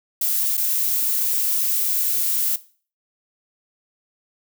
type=noise with dropouts; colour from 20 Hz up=violet; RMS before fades=-21 dBFS; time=0.21-2.56 s; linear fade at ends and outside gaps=5 ms; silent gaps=0.57-0.576 s; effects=noise-tail reverb RT60 0.4 s tail -17 dB re dry